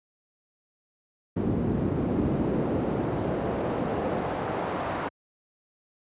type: noise with band-pass filter sweep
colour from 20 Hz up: brown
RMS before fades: -27 dBFS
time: 1.36-5.09 s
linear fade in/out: 10 ms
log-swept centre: 230 to 950 Hz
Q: 0.95
effects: high-pass 80 Hz 12 dB/octave + resampled to 8000 Hz